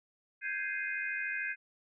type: chord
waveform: sine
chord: Ab major seventh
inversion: third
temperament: equal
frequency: 1568 / 1661.2 / 2093 / 2489 Hz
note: G6 / Ab6 / C7 / Eb7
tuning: 0 / 0 / 0 / 0 cents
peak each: -38 / -39 / -39 / -39 dBFS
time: 0.41-1.56 s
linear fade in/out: 50 ms
effects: none